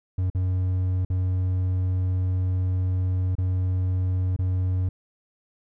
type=tone with dropouts; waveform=triangle; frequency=92.2 Hz; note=F#2; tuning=6 cents flat; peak=-19 dBFS; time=0.18-4.89 s; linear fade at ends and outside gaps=5 ms; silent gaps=0.301-0.348 / 1.05-1.1 / 3.353-3.382 / 4.364-4.389 s; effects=none